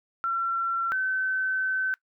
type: tone pair in turn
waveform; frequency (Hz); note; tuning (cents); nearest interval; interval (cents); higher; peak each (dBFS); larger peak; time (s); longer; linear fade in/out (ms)
sine; 1358 / 1528.7; F6 / G6; -49 / -44; major second; 205; second; -24; neither; 0.24-0.92 / 0.92-1.94; second; 0
effects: noise-tail reverb RT60 0.1 s tail -22 dB re dry